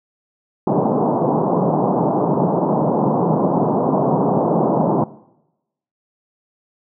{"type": "band-pass noise", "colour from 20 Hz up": "pink", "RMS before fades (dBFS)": -17, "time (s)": [0.67, 5.04], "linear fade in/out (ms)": 2, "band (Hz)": [140, 980], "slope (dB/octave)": 48, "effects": ["noise-tail reverb RT60 0.9 s tail -20 dB re dry"]}